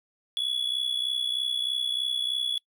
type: tone with amplitude modulation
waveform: triangle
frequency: 3396 Hz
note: G#7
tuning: 38 cents sharp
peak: -21 dBFS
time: 0.37-2.58 s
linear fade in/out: 0 ms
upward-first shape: sine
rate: 63.2 Hz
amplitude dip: 75%
effects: noise-tail reverb RT60 0.1 s tail -24 dB re dry